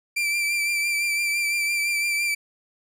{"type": "tone with vibrato", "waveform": "40% pulse", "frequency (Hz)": 2349, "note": "D7", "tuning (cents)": 0, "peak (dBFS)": -21, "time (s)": [0.16, 2.35], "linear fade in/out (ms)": 10, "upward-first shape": "triangle", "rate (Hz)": 5.9, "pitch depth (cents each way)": 34, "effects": ["resampled to 32000 Hz"]}